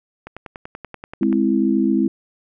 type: click train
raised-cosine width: 0.5 ms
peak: -18 dBFS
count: 12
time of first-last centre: 0.27-1.328 s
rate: 10.4 Hz
type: chord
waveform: sine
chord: Ab augmented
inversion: none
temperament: equal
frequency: 207.7 / 261.6 / 329.6 Hz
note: Ab3 / C4 / E4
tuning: 0 / 0 / 0 cents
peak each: -19 dBFS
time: 1.21-2.08 s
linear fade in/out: 5 ms
effects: none